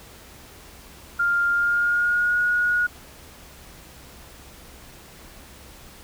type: tone with pitch glide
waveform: sine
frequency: 1400 to 1448.5 Hz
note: F6 to F#6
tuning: +4 to -37 cents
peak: -18 dBFS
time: 1.19-2.87 s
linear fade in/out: 10 ms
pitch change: +59 cents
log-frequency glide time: 1.51-2.4 s
effects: added 66 Hz sine -52 dBFS peak until 6.03 s + pink hiss -46 dBFS RMS until 6.03 s